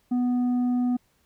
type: tone with tanh clipping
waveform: sine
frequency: 246.9 Hz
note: B3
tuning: in tune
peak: -22 dBFS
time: 0.11-0.97 s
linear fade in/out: 10 ms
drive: 5 dB
effects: pink hiss -67 dBFS RMS until 1.25 s